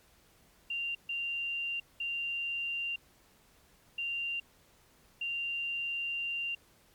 sine tone bursts at uneven times, 2779 Hz, F7, 9 cents flat, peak -32 dBFS, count 5, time 0.7-0.95 / 1.09-1.8 / 2-2.96 / 3.98-4.4 / 5.21-6.55 s, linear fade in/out 5 ms, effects pink hiss -64 dBFS RMS until 6.94 s + MP3 96 kbps

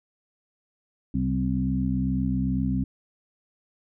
harmonic tone with a mistuned harmonic, 65 Hz, C2, 11 cents flat, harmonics 1 / 2 / 3 / 4, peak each -30 / -29 / -27 / -27 dBFS, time 1.14-2.84 s, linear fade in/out 5 ms, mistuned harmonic 3, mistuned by -24 cents, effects none

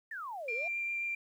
sine exponential two-way sweep, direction down then up, 1864.7 to 437.4 to 724 Hz, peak -38 dBFS, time 0.11-0.68 s, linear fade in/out 5 ms, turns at 0.53 s
sine tone with vibrato, 2375 Hz, D7, 19 cents sharp, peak -32 dBFS, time 0.48-1.15 s, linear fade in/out 5 ms, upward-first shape triangle, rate 7.5 Hz, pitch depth 10 cents each way
effects tanh soft clip ceiling -26 dBFS + 11-bit

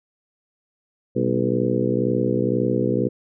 harmonic tone with a mistuned harmonic, 62 Hz, B1, 7 cents sharp, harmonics 2 / 3 / 4 / 5 / 6 / 7 / 8, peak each -26 / -26 / -26 / -26 / -26 / -26 / -26 dBFS, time 1.15-3.09 s, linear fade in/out 20 ms, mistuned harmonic 3, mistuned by +100 cents, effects none

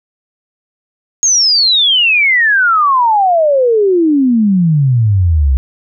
sine exponential sweep, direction down, 6650 to 63 Hz, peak -7 dBFS, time 1.23-5.57 s, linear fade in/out 0 ms, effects none

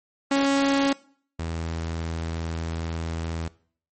sawtooth tone pair in turn, 276.6 / 82.23 Hz, C#4 / E2, -4 / -4 cents, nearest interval octave + major sixth, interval 2100 cents, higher first, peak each -15 / -24 dBFS, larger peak first, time 0.31-0.93 / 1.39-3.48 s, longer second, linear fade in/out 5 ms, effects noise-tail reverb RT60 0.5 s tail -20 dB re dry + MP3 32 kbps

